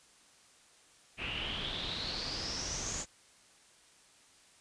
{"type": "noise with low-pass filter sweep", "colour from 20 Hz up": "pink", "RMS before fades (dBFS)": -38, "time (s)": [1.17, 3.06], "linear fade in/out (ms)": 50, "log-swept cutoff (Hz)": [2600, 7100], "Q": 8.3, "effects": ["white hiss -62 dBFS RMS until 4.6 s", "resampled to 22050 Hz"]}